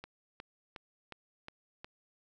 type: click train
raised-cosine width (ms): 0.3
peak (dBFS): -28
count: 6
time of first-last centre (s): 0.04-1.845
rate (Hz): 2.77
effects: none